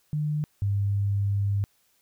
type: tone pair in turn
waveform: sine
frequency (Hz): 150.4 / 100.38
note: D3 / G2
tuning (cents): +42 / +42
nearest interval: perfect fifth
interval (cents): 700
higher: first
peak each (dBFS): -24 / -22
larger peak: second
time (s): 0.13-0.44 / 0.62-1.64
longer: second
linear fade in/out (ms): 0
effects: white hiss -67 dBFS RMS until 2.01 s